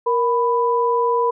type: tone pair together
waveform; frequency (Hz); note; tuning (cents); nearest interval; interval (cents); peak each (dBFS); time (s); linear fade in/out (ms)
sine; 469.5 / 992; A#4 / B5; +12 / +7; octave + minor second; 1295; -18; 0.06-1.31; 10
effects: none